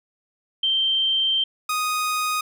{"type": "tone pair in turn", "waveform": ["sine", "sawtooth"], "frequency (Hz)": [3136, 1244.5], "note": ["G7", "D#6"], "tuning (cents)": [0, 0], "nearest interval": "octave + major third", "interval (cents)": 1600, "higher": "first", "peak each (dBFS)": -18, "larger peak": "neither", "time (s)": [[0.63, 1.44], [1.69, 2.41]], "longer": "first", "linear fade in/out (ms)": 5, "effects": []}